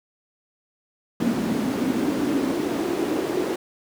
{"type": "noise with high-pass filter sweep", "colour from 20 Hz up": "brown", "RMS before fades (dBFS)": -24, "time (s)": [1.2, 3.56], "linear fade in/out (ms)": 5, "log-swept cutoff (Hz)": [230, 370], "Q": 4.5, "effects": []}